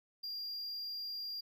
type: tone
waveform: triangle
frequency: 4787 Hz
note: D8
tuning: 32 cents sharp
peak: -38 dBFS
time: 0.23-1.41 s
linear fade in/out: 10 ms
effects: none